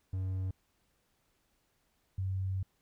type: tone pair in turn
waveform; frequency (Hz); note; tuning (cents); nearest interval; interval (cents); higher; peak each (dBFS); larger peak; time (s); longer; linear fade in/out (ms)
triangle / sine; 94 / 94.98; F#2 / F#2; +28 / +46; unison; 18; second; -30 / -31; first; 0.13-0.51 / 2.18-2.63; second; 5
effects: pink hiss -75 dBFS RMS until 2.81 s